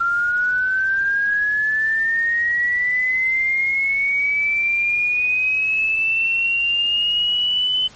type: linear sweep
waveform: sine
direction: up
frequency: 1373 to 3035 Hz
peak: -16 dBFS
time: 0-7.88 s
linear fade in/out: 10 ms
effects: pink hiss -45 dBFS RMS until 7.95 s + MP3 32 kbps